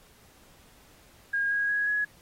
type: tone with pitch steps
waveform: sine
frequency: 1626 / 1643.9 / 1662.1 / 1680.4 Hz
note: G#6 / G#6 / G#6 / G#6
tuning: -37 / -18 / +1 / +20 cents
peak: -24 dBFS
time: 1.33-2.05 s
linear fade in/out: 10 ms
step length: 180 ms
effects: pink hiss -58 dBFS RMS until 2.21 s + AAC 48 kbps